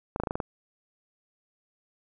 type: clicks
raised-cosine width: 1 ms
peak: -15 dBFS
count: 7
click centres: 0.161 / 0.2 / 0.236 / 0.272 / 0.309 / 0.355 / 0.402 s
effects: none